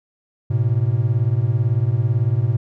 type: beating tone pair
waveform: triangle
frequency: 108.9 / 126.9 Hz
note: A2 / B2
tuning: -17 / +47 cents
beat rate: 18 Hz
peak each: -16 / -17 dBFS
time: 0.5-2.57 s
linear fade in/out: 10 ms
effects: none